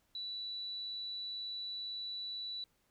sine tone, 3951 Hz, B7, in tune, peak -39 dBFS, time 0.15-2.64 s, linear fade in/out 2 ms, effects pink hiss -75 dBFS RMS until 2.9 s

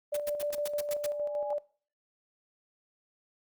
sine tone with tremolo, 587.3 Hz, D5, in tune, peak -28 dBFS, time 0.12-1.59 s, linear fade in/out 10 ms, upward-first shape square, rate 6.5 Hz, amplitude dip 40%
white noise bursts, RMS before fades -38 dBFS, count 8, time 0.14-1.064 s, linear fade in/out 5 ms, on 28 ms, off 100 ms
sine tone with exponential growth, 830.6 Hz, G#5, in tune, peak -33 dBFS, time 0.93-1.53 s, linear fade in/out 1 ms, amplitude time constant 130 ms
effects noise-tail reverb RT60 0.4 s tail -20 dB re dry + Opus 24 kbps

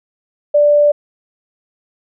sine tone, 587.3 Hz, D5, in tune, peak -7 dBFS, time 0.54-0.92 s, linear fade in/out 10 ms, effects none

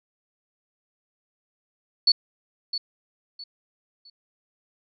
sine tone with echo, 4435 Hz, C#8, in tune, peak -14 dBFS, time 2.07-2.12 s, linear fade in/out 5 ms, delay 660 ms, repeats 3, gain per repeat -11 dB, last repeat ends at 4.1 s, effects none

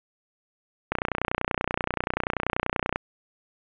click train, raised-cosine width 0.5 ms, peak -9 dBFS, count 63, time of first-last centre 0.92-2.959 s, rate 30.4 Hz, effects resampled to 8000 Hz + 8-bit

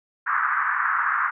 pink band-pass noise, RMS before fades -23 dBFS, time 0.26-1.31 s, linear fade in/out 20 ms, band 1100 to 1700 Hz, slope 48 dB/octave, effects none

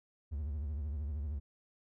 triangle tone with vibrato, 73.42 Hz, D2, in tune, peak -33 dBFS, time 0.31-1.4 s, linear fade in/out 20 ms, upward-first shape triangle, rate 13 Hz, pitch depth 180 cents each way, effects none

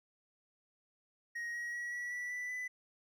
triangle tone with pitch steps, 1882 / 1900.6 / 1919.3 / 1938.3 / 1957.4 / 1976.7 / 1996.2 Hz, A#6 / A#6 / B6 / B6 / B6 / B6 / B6, +16 / +33 / -50 / -33 / -16 / +1 / +18 cents, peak -36 dBFS, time 1.35-2.68 s, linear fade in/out 10 ms, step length 190 ms, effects none

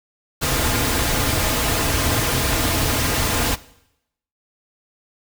pink noise with comb filter, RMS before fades -20 dBFS, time 0.41-3.56 s, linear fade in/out 20 ms, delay 5.3 ms, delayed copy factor -0.5, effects noise-tail reverb RT60 0.8 s tail -19 dB re dry

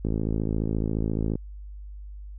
click train, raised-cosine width 3 ms, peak -14 dBFS, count 72, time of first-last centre 0.05-1.355 s, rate 54.4 Hz, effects added 50 Hz sine -37 dBFS peak until 2.38 s

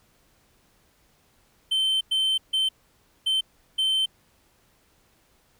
triangle tone bursts at uneven times, 3094 Hz, G7, 23 cents flat, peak -19 dBFS, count 5, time 1.71-2.01 / 2.11-2.38 / 2.53-2.69 / 3.26-3.41 / 3.78-4.06 s, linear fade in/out 10 ms, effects pink hiss -63 dBFS RMS until 5.59 s

